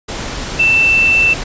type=tone in noise; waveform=sine; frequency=2668 Hz; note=E7; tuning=20 cents sharp; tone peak=-8 dBFS; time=0.59-1.34 s; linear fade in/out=10 ms; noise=pink; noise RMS=-23 dBFS; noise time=0.08-1.44 s; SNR=+12 dB; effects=resampled to 16000 Hz